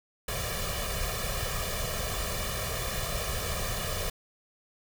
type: noise with comb filter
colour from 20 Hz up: pink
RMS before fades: -32 dBFS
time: 0.28-4.1 s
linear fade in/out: 5 ms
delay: 1.7 ms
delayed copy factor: +1
effects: none